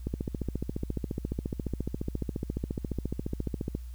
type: click train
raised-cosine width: 3 ms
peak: -18 dBFS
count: 54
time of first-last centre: 0.07-3.751 s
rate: 14.4 Hz
effects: added 60 Hz sine -38 dBFS peak until 3.94 s + white hiss -62 dBFS RMS until 3.94 s